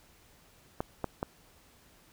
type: clicks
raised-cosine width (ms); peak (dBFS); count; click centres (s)
1; -17; 3; 0.805 / 1.043 / 1.229
effects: pink hiss -61 dBFS RMS until 2.12 s